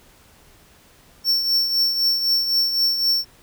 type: tone with tremolo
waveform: square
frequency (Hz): 5440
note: F8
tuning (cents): -46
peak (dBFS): -15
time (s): 1.24-3.25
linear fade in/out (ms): 50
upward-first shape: triangle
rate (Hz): 3.9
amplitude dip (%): 60
effects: pink hiss -52 dBFS RMS until 3.42 s